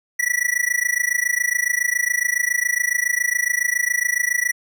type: tone with amplitude modulation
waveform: square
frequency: 1950 Hz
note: B6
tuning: 23 cents flat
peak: -15 dBFS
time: 0.19-4.52 s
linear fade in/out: 10 ms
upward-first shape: sine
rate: 27.2 Hz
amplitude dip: 95%
effects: none